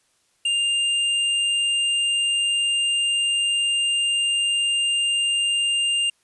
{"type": "tone with hard clipping", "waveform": "sine", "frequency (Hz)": 2801, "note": "F7", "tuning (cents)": 4, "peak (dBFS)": -20, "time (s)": [0.45, 6.1], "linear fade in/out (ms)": 5, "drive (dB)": 16, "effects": ["white hiss -65 dBFS RMS until 6.23 s", "resampled to 24000 Hz"]}